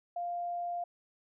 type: tone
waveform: sine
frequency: 698.5 Hz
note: F5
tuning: in tune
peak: -33 dBFS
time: 0.16-0.84 s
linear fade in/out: 5 ms
effects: none